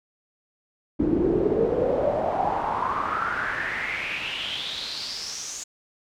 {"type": "noise with band-pass filter sweep", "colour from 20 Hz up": "brown", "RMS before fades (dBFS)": -26, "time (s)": [0.99, 5.64], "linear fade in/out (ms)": 10, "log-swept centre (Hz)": [290, 6900], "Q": 6.2, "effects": []}